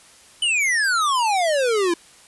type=exponential sweep; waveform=square; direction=down; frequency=3033 to 330.4 Hz; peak=-18 dBFS; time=0.42-1.94 s; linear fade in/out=5 ms; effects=white hiss -49 dBFS RMS until 2.27 s + resampled to 24000 Hz